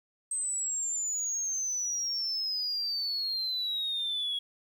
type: exponential sweep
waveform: sine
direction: down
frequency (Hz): 8310 to 3322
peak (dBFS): -28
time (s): 0.31-4.39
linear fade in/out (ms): 5
effects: tanh soft clip ceiling -26 dBFS + 10-bit